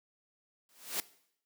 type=noise with exponential growth; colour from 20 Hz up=white; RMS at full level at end=-31 dBFS; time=0.69-1 s; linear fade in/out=0 ms; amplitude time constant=67 ms; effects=noise-tail reverb RT60 0.7 s tail -19 dB re dry + high-pass 200 Hz 12 dB/octave